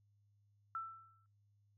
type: tone with exponential decay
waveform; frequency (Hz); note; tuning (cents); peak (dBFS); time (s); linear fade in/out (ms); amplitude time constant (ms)
sine; 1332; E6; +18; -37; 0.75-1.26; 1; 110
effects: noise-tail reverb RT60 0.2 s tail -20 dB re dry + added 102 Hz sine -70 dBFS peak until 1.77 s